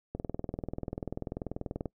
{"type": "click train", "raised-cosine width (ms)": 2, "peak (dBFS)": -21, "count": 36, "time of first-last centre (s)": [0.15, 1.857], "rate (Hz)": 20.5, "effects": ["noise-tail reverb RT60 0.1 s tail -23 dB re dry"]}